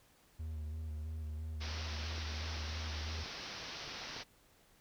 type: tone with vibrato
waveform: triangle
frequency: 77.78 Hz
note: D#2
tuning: in tune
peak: -37 dBFS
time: 0.39-3.24 s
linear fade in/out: 10 ms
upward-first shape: square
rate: 3 Hz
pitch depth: 30 cents each way
type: low-pass noise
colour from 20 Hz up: white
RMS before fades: -46 dBFS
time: 1.6-4.24 s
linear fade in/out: 20 ms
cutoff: 5800 Hz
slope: 96 dB/octave
type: clicks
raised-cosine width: 2 ms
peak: -38 dBFS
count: 6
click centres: 2.181 / 2.57 / 3.191 / 3.26 / 3.878 / 4.165 s
effects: pink hiss -67 dBFS RMS until 4.8 s